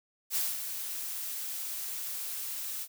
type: noise with ADSR envelope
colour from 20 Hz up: blue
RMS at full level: -29 dBFS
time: 0.3-2.88 s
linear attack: 58 ms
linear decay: 210 ms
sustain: -8 dB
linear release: 59 ms
effects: none